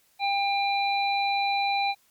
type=harmonic tone; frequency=798 Hz; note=G5; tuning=31 cents sharp; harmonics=1 / 3 / 5; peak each=-24 / -29 / -31 dBFS; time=0.19-1.95 s; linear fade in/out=50 ms; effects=white hiss -64 dBFS RMS until 2.1 s + MP3 96 kbps